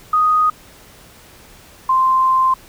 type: tone pair in turn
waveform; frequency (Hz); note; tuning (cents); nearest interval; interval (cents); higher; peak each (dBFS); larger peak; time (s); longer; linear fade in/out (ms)
sine; 1244.5 / 1044.1; D#6 / C6; 0 / -4; minor third; 304; first; -11; neither; 0.13-0.5 / 1.89-2.54; second; 5
effects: pink hiss -44 dBFS RMS until 2.68 s